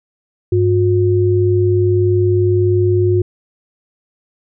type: tone pair together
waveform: sine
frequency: 100.8 / 359.2 Hz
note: G2 / F4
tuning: +49 / +49 cents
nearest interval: octave + minor seventh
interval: 2200 cents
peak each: -13 dBFS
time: 0.52-3.22 s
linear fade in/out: 5 ms
effects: none